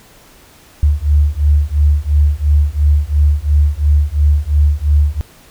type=beating tone pair; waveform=sine; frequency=72.2 / 75.1 Hz; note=D2 / D2; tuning=-29 / +39 cents; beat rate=2.9 Hz; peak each=-12 dBFS; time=0.83-5.21 s; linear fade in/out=0 ms; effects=pink hiss -44 dBFS RMS until 5.5 s